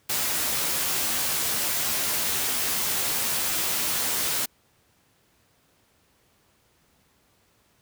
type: noise with comb filter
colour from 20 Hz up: white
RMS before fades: -26 dBFS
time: 0.09-4.46 s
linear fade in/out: 10 ms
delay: 13 ms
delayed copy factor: +0.5
effects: pink hiss -64 dBFS RMS until 7.81 s + high-pass 60 Hz 12 dB/octave